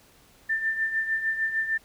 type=tone with tremolo; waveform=sine; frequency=1785 Hz; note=A6; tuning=24 cents sharp; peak=-21 dBFS; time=0.49-1.78 s; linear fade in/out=10 ms; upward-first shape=triangle; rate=6.6 Hz; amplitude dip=70%; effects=pink hiss -57 dBFS RMS until 1.84 s